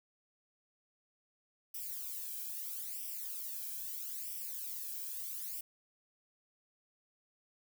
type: noise with flanger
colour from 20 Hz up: violet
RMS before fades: -42 dBFS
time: 1.74-5.61 s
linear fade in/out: 5 ms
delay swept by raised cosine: 0.36 to 1.27 ms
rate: 0.77 Hz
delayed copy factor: +0.9
effects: none